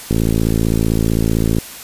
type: click train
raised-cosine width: 3 ms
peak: -3 dBFS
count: 83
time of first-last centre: 0.11-1.585 s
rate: 55.6 Hz
effects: white hiss -33 dBFS RMS until 1.83 s + resampled to 32000 Hz